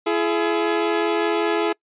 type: tone pair together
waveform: sawtooth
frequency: 337.4 / 422.7 Hz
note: E4 / G#4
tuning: +40 / +31 cents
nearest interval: major third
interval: 391 cents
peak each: -18 / -17 dBFS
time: 0.06-1.73 s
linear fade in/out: 10 ms
effects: noise-tail reverb RT60 0.1 s tail -26 dB re dry + resampled to 8000 Hz